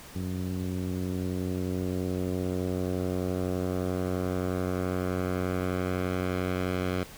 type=tone with low-pass filter sweep; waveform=10% pulse; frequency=91.6 Hz; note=F#2; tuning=17 cents flat; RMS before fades=-30 dBFS; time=0.15-7.04 s; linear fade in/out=10 ms; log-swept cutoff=210 to 3300 Hz; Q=0.87; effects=pink hiss -47 dBFS RMS until 7.17 s